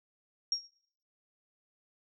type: tone with exponential decay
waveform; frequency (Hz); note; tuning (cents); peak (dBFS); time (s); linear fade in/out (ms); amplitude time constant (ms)
sine; 5580; F8; -2; -24; 0.52-0.67; 2; 31
effects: noise-tail reverb RT60 0.6 s tail -20 dB re dry